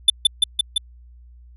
square tone with echo, 3520 Hz, A7, in tune, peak -8 dBFS, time 0.08-0.1 s, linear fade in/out 5 ms, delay 170 ms, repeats 4, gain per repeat -2 dB, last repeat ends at 0.78 s, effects added 60 Hz sine -43 dBFS peak until 1.56 s + resampled to 32000 Hz

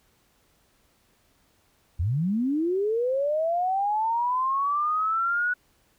sine linear sweep, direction up, 74.1 to 1480 Hz, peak -22 dBFS, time 1.99-5.54 s, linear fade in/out 10 ms, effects pink hiss -65 dBFS RMS until 5.98 s

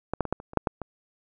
clicks, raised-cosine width 1 ms, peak -13 / -9 / -18 / -11 / -27 / -27 / -6 / -10 / -19 dBFS, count 9, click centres 0.136 / 0.207 / 0.253 / 0.326 / 0.401 / 0.534 / 0.573 / 0.672 / 0.817 s, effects none

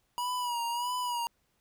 square tone with vibrato, 966 Hz, B5, 39 cents flat, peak -31 dBFS, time 0.18-1.27 s, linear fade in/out 0 ms, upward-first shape sine, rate 1.6 Hz, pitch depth 56 cents each way, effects pink hiss -74 dBFS RMS until 1.6 s

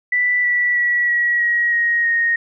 sine tone with pitch steps, 1975.5 / 1956.2 / 1937.1 / 1918.2 / 1899.4 / 1880.8 / 1862.5 Hz, B6 / B6 / B6 / A#6 / A#6 / A#6 / A#6, 0 / -17 / -34 / +49 / +32 / +15 / -2 cents, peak -14 dBFS, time 0.12-2.36 s, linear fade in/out 5 ms, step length 320 ms, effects none

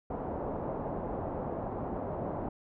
white low-pass noise, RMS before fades -36 dBFS, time 0.1-2.49 s, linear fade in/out 5 ms, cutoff 790 Hz, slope 24 dB/octave, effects none

